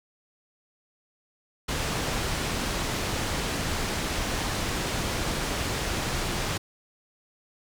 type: low-pass noise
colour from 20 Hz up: pink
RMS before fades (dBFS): -29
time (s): 1.68-6.58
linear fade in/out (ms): 10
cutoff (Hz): 8100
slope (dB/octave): 12
effects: none